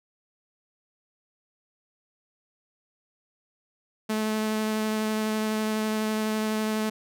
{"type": "tone with vibrato", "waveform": "sawtooth", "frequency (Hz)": 216.5, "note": "A3", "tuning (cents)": -28, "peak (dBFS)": -21, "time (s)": [4.09, 6.9], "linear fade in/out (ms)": 10, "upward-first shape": "sine", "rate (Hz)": 12, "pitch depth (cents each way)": 9, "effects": []}